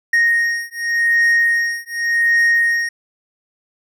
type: beating tone pair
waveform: triangle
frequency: 1863 / 1863.87 Hz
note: A#6 / A#6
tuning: -2 / -1 cents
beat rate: 0.87 Hz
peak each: -15 dBFS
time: 0.13-2.89 s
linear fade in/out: 5 ms
effects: none